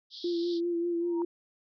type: band-pass noise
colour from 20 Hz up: pink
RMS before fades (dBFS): -45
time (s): 0.1-0.61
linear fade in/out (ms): 50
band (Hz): 3300 to 5200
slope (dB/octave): 96
type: tone with vibrato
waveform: sine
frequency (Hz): 343.1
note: F4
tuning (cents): -31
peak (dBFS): -27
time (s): 0.24-1.25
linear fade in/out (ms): 5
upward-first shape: sine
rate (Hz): 5.1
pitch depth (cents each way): 29
type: tone with exponential growth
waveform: sine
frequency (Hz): 937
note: A#5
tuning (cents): +9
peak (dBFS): -34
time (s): 1-1.22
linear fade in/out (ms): 1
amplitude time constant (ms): 46
effects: none